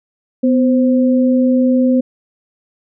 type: tone pair together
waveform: sine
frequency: 250.8 / 523.3 Hz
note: B3 / C5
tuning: +27 / 0 cents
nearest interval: octave + minor second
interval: 1273 cents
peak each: -10 / -17 dBFS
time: 0.43-2.01 s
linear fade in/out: 10 ms
effects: none